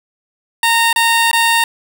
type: tone with dropouts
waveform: 15% pulse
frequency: 921 Hz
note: A#5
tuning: 21 cents flat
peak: -4 dBFS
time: 0.63-1.64 s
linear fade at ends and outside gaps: 2 ms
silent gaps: 0.929-0.96 / 1.314-1.33 s
effects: none